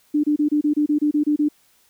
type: tone bursts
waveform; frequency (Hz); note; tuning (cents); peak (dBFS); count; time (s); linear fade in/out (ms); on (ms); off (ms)
sine; 297.3; D4; +21; -15; 11; 0.14-1.487; 10; 97; 28
effects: white hiss -59 dBFS RMS until 1.89 s